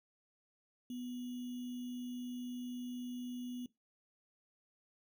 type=tone with sample-and-hold; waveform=sine; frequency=246.9 Hz; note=B3; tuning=in tune; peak=-40 dBFS; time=0.9-3.66 s; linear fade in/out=2 ms; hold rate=3150 Hz; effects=noise-tail reverb RT60 0.2 s tail -19 dB re dry